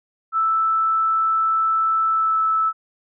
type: tone with pitch glide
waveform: sine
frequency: 1318.5 to 1310.1 Hz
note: E6 to E6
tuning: 0 to -11 cents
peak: -16 dBFS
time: 0.32-2.73 s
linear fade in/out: 50 ms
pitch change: -11 cents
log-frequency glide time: 2.09-2.4 s
effects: none